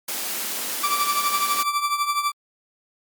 white high-pass noise, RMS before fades -28 dBFS, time 0.08-1.63 s, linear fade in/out 5 ms, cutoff 180 Hz, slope 96 dB/octave
40% pulse tone with tremolo, 1167 Hz, D6, 11 cents flat, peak -17 dBFS, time 0.83-2.32 s, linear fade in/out 10 ms, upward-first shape triangle, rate 12 Hz, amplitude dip 75%
effects Opus 48 kbps

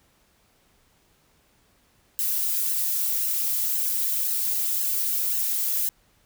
violet noise with flanger, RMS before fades -25 dBFS, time 2.19-5.89 s, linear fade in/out 0 ms, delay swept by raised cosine 0.84 to 5.04 ms, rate 1.9 Hz, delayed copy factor -0.7, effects pink hiss -63 dBFS RMS until 6.25 s

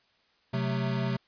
square chord, F# diminished, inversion second, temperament equal, 130.81 / 185 / 220 Hz, C3 / F#3 / A3, 0 / 0 / 0 cents, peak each -30 / -34 / -35 dBFS, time 0.53-1.17 s, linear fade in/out 10 ms, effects white hiss -67 dBFS RMS until 1.27 s + resampled to 11025 Hz

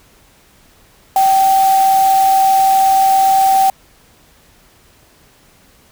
sine tone in noise, 773 Hz, G5, 24 cents flat, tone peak -8 dBFS, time 1.16-3.7 s, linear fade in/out 2 ms, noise white, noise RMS -25 dBFS, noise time 1.16-3.7 s, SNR +14 dB, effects pink hiss -49 dBFS RMS until 5.91 s

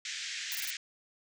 pink band-pass noise, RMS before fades -39 dBFS, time 0.05-0.77 s, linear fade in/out 2 ms, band 1700 to 7300 Hz, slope 48 dB/octave
blue noise bursts, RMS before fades -37 dBFS, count 4, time 0.52-0.704 s, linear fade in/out 0 ms, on 31 ms, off 20 ms
effects none

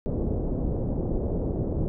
pink low-pass noise, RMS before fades -27 dBFS, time 0.06-1.88 s, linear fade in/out 0 ms, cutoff 540 Hz, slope 24 dB/octave, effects none

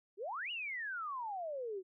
sine exponential two-way sweep, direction up then down, 359.2 to 2960 to 359.2 Hz, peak -38 dBFS, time 0.17-1.83 s, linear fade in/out 50 ms, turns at 0.51 s, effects none

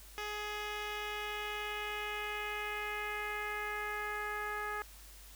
10% pulse tone with low-pass filter sweep, 418.9 Hz, G#4, 15 cents sharp, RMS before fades -39 dBFS, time 0.18-4.82 s, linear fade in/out 0 ms, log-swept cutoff 4400 to 1600 Hz, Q 2, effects added 50 Hz sine -54 dBFS peak until 5.35 s + white hiss -56 dBFS RMS until 5.35 s

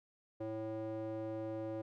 square tone with band-pass filter, 110 Hz, A2, in tune, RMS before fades -41 dBFS, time 0.4-1.82 s, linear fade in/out 10 ms, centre 450 Hz, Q 7.6, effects none

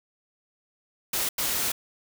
white noise bursts at uneven times, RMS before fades -27 dBFS, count 2, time 1.13-1.29 / 1.38-1.72 s, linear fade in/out 5 ms, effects none

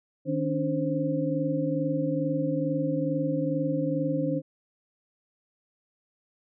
sine tone cluster, 154.4 / 274.9 / 297.2 / 525 Hz, D#3 / C#4 / D4 / C5, -13 / -14 / +21 / +6 cents, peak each -30 dBFS, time 0.25-4.42 s, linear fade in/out 50 ms, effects none

